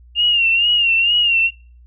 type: tone with vibrato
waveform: sine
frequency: 2794 Hz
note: F7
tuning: in tune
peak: -12 dBFS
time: 0.15-1.51 s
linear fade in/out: 50 ms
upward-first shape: sine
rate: 2.2 Hz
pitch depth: 71 cents each way
effects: noise-tail reverb RT60 0.4 s tail -24 dB re dry + added 60 Hz sine -42 dBFS peak until 1.86 s